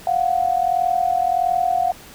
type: tone pair together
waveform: sine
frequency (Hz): 698.5 / 740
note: F5 / F#5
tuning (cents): 0 / 0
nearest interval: minor second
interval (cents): 100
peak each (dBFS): -19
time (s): 0.07-1.92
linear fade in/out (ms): 2
effects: pink hiss -42 dBFS RMS until 2.14 s